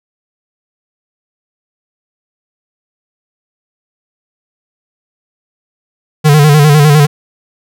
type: tone with vibrato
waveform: square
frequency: 148.6 Hz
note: D3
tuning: 21 cents sharp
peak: -4 dBFS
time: 6.24-7.07 s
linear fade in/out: 20 ms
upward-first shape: square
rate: 9.9 Hz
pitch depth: 58 cents each way
effects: none